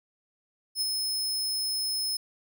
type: tone with ADSR envelope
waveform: sawtooth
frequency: 5190 Hz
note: E8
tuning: 28 cents flat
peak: -22 dBFS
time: 0.75-2.17 s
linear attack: 61 ms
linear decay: 27 ms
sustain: -3 dB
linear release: 5 ms
effects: none

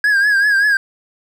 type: tone with vibrato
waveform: triangle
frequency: 1641 Hz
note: G#6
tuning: 21 cents flat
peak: -9 dBFS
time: 0.04-0.77 s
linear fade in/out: 2 ms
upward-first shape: triangle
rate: 5.2 Hz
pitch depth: 85 cents each way
effects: none

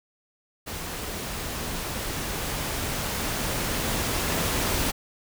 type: noise with level ramp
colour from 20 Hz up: pink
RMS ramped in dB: -34 to -25 dBFS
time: 0.66-4.92 s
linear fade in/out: 20 ms
effects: none

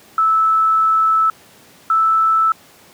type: tone pair in turn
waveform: sine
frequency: 1310 / 1316.6 Hz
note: E6 / E6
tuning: -11 / -3 cents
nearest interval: unison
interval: 8 cents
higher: second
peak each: -11 dBFS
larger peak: neither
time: 0.18-1.3 / 1.9-2.52 s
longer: first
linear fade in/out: 2 ms
effects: pink hiss -46 dBFS RMS until 2.93 s + high-pass 150 Hz 12 dB/octave

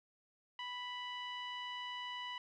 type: tone with low-pass filter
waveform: sawtooth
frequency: 987.8 Hz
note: B5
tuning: in tune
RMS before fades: -44 dBFS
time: 0.59-2.38 s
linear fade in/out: 2 ms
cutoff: 2900 Hz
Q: 3.4
effects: none

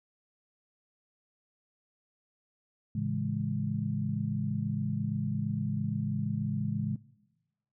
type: chord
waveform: sine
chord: A major seventh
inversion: none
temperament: equal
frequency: 110 / 138.59 / 164.81 / 207.7 Hz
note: A2 / C#3 / E3 / G#3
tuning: 0 / 0 / 0 / 0 cents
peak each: -34 / -34 / -37 / -33 dBFS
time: 2.95-6.96 s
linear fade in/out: 5 ms
effects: noise-tail reverb RT60 1.0 s tail -20 dB re dry

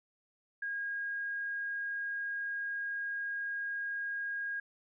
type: tone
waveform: sine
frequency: 1631 Hz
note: G#6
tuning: 32 cents flat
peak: -34 dBFS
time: 0.62-4.6 s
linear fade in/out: 5 ms
effects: none

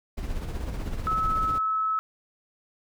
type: noise with tremolo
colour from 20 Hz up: brown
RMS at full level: -29 dBFS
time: 0.17-1.59 s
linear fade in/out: 10 ms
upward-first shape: sine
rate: 16 Hz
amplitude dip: 50%
type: tone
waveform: sine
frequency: 1297 Hz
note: E6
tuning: 28 cents flat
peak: -23 dBFS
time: 1.07-1.99 s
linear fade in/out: 0 ms
effects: none

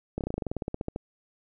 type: slowing click train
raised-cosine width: 2 ms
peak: -17 dBFS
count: 17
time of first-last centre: 0.18-0.961 s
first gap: 28 ms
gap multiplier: 1.07
effects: none

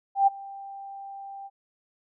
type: tone with ADSR envelope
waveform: sine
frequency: 789 Hz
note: G5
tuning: 11 cents sharp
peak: -14 dBFS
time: 0.15-1.5 s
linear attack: 120 ms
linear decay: 18 ms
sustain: -23 dB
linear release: 40 ms
effects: none

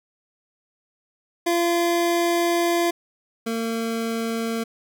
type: tone pair in turn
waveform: 25% pulse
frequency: 342.9 / 227.7 Hz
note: F4 / A#3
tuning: -32 / -40 cents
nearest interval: perfect fifth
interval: 708 cents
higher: first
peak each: -15 / -20 dBFS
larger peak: first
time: 1.46-2.91 / 3.46-4.64 s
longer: first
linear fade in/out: 10 ms
effects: none

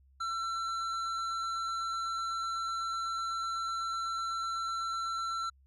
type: tone with hard clipping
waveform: sine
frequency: 1346 Hz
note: E6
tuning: 36 cents sharp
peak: -34 dBFS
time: 0.2-5.5 s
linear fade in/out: 10 ms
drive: 12 dB
effects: added 67 Hz sine -60 dBFS peak until 5.66 s + low-pass 7000 Hz 12 dB/octave

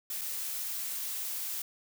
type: noise with dropouts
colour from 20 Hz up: blue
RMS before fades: -36 dBFS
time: 0.1-1.62 s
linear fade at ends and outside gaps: 2 ms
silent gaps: 0.212-0.216 s
effects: none

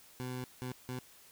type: tone bursts at uneven times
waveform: 20% pulse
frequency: 126.6 Hz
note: B2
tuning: 43 cents sharp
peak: -33 dBFS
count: 3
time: 0.2-0.44 / 0.62-0.72 / 0.89-0.99 s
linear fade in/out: 0 ms
effects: white hiss -59 dBFS RMS until 1.31 s

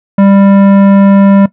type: tone with tanh clipping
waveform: sine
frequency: 197.6 Hz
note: G3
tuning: 14 cents sharp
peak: -4 dBFS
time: 0.18-1.46 s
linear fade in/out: 5 ms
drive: 15 dB
effects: noise-tail reverb RT60 0.1 s tail -17 dB re dry

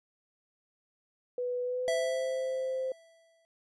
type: tone with pitch glide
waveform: sine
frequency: 493.9 to 520.9 Hz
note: B4 to C5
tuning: 0 to -8 cents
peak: -30 dBFS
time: 1.38-2.92 s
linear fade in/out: 2 ms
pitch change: +92 cents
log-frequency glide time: 1.63-2.14 s
type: tone with exponential decay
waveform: square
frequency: 659.3 Hz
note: E5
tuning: in tune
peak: -28 dBFS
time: 1.88-3.45 s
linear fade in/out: 0 ms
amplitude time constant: 340 ms
effects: resampled to 24000 Hz

